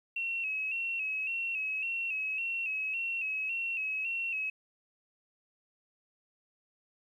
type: tone with vibrato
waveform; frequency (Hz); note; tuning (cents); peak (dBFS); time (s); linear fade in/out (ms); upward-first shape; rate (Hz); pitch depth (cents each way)
sine; 2642; E7; +3; -31; 0.16-4.5; 5; square; 1.8; 52
effects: 11-bit